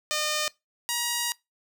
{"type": "tone pair in turn", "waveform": "5% pulse", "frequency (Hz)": [608, 952.4], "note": ["D#5", "A#5"], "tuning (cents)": [-40, 37], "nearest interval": "minor sixth", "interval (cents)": 777, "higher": "second", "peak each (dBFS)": [-14, -14], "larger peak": "neither", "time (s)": [[0.11, 0.48], [0.89, 1.32]], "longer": "second", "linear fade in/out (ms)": 0, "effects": ["noise-tail reverb RT60 0.2 s tail -22 dB re dry"]}